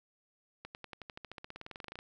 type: accelerating click train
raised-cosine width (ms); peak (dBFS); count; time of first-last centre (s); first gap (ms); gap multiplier
0.3; -28; 23; 0.65-1.989; 99; 0.95
effects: none